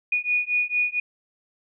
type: beating tone pair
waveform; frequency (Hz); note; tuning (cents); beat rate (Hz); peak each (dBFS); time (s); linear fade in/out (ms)
sine; 2458 / 2462.4; D#7 / D#7; -22 / -19; 4.4; -24; 0.12-1; 5
effects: none